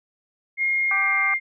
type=tone with pitch glide; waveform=sine; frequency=2137 to 2114 Hz; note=C7 to C7; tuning=+36 to +17 cents; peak=-19 dBFS; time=0.57-1.4 s; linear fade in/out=50 ms; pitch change=-19 cents; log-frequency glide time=0.87-1.21 s
type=harmonic tone; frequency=392 Hz; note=G4; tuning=in tune; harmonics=2 / 3 / 4 / 5 / 6; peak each=-32 / -27 / -30 / -35 / -37 dBFS; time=0.91-1.34 s; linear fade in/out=2 ms
effects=none